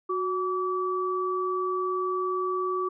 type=tone pair together; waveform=sine; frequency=367.9 / 1150.6 Hz; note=F#4 / D6; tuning=-10 / -36 cents; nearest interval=octave + minor sixth; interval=1974 cents; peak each=-28 dBFS; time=0.09-2.89 s; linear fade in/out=10 ms; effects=none